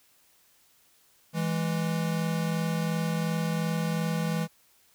square tone pair together, 164.81 / 207.6 Hz, E3 / G#3, 0 / 0 cents, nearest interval major third, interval 400 cents, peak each -28 / -33 dBFS, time 1.33-4.48 s, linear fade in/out 50 ms, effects white hiss -63 dBFS RMS until 4.94 s

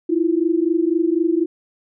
sine tone pair together, 321.9 / 345.9 Hz, E4 / F4, -41 / -17 cents, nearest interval minor second, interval 124 cents, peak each -18 dBFS, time 0.09-1.46 s, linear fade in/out 10 ms, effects none

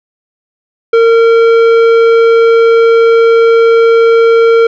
sine tone with tanh clipping, 458.5 Hz, A#4, 29 cents flat, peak -5 dBFS, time 0.93-4.67 s, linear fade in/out 5 ms, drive 12 dB, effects none

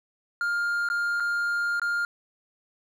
triangle tone with dropouts, 1406 Hz, F6, 11 cents sharp, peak -22 dBFS, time 0.41-2.05 s, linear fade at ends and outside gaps 1 ms, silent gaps 0.888-0.9 / 1.2-1.204 / 1.797-1.817 s, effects none

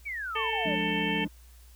sine exponential sweep, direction down, 2370 to 530 Hz, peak -32 dBFS, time 0.05-0.76 s, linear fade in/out 20 ms
harmonic tone, 444.6 Hz, A4, 18 cents sharp, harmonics 1 / 2 / 4 / 5 / 6 / 7, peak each -35 / -35 / -35 / -35 / -35 / -35 dBFS, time 0.35-1.25 s, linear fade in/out 10 ms
triangle chord, D diminished, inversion first, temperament equal, 174.61 / 207.7 / 293.7 Hz, F3 / Ab3 / D4, 0 / 0 / 0 cents, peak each -32 dBFS, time 0.65-1.28 s, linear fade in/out 10 ms
effects added 60 Hz sine -50 dBFS peak until 1.75 s + white hiss -60 dBFS RMS until 1.75 s

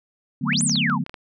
sine chord, B minor seventh, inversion first, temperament equal with one note detuned, 149.23 / 185 / 220 / 246.9 Hz, D3 / F#3 / A3 / B3, +28 / 0 / 0 / 0 cents, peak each -27 dBFS, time 0.41-1.04 s, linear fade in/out 10 ms
sine exponential two-way sweep, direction up then down, 777 to 10160 to 777 Hz, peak -20 dBFS, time 0.45-0.99 s, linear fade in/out 50 ms, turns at 0.63 s
clicks, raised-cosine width 0.3 ms, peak -20 dBFS, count 8, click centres 0.532 / 0.609 / 0.696 / 0.757 / 0.898 / 1.064 / 1.095 / 1.142 s
effects none

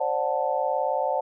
sine chord, D dominant seventh, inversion third, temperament just, 528.6 / 587.3 / 734.2 / 881 Hz, C5 / D5 / F#5 / A5, +18 / 0 / -14 / +2 cents, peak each -28 dBFS, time 0-1.21 s, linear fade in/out 10 ms, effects none

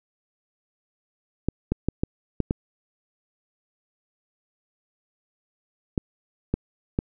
clicks, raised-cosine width 3 ms, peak -9 dBFS, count 9, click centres 1.486 / 1.72 / 1.886 / 2.035 / 2.403 / 2.509 / 5.978 / 6.54 / 6.989 s, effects none

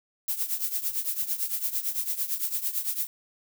violet noise with tremolo, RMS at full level -26 dBFS, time 0.28-3.07 s, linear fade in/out 2 ms, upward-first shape triangle, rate 8.9 Hz, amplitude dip 85%, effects none

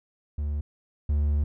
triangle tone pair in turn, 73.42 / 73.42 Hz, D2 / D2, 0 / 0 cents, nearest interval unison, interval 0 cents, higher neither, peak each -24 / -19 dBFS, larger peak second, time 0.38-0.61 / 1.09-1.44 s, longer second, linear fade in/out 5 ms, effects none

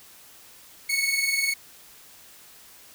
sawtooth tone pair together, 2197 / 2217 Hz, C#7 / C#7, -16 / 0 cents, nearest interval unison, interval 16 cents, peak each -22 dBFS, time 0.89-1.54 s, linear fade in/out 10 ms, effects white hiss -50 dBFS RMS until 2.94 s

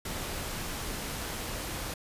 pink noise, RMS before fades -36 dBFS, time 0.05-1.94 s, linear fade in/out 5 ms, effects resampled to 32000 Hz

